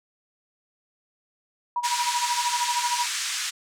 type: tone with tremolo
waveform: sine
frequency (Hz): 965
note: B5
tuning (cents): -40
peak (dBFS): -21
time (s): 1.76-3.06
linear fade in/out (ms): 2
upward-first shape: sine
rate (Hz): 13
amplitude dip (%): 80
type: band-pass noise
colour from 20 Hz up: white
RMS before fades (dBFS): -29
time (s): 1.83-3.51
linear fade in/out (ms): 20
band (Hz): 1300 to 7900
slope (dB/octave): 24
effects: none